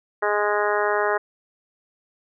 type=harmonic tone; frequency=207.7 Hz; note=G#3; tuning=in tune; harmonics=2 / 3 / 4 / 5 / 6 / 7 / 8 / 9; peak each=-24 / -26 / -27 / -28 / -29 / -29 / -30 / -31 dBFS; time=0.22-1.18 s; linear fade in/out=10 ms; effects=none